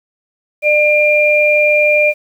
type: tone pair together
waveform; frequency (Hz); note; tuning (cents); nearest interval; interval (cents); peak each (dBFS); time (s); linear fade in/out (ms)
sine; 598.3 / 2391; D5 / D7; +32 / +30; 2 octaves; 2398; -11 / -11; 0.62-2.14; 50
effects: 7-bit